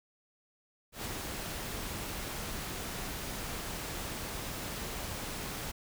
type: noise with ADSR envelope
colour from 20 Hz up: pink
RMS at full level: -37 dBFS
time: 0.92-5.72 s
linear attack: 130 ms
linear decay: 15 ms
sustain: -2 dB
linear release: 15 ms
effects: none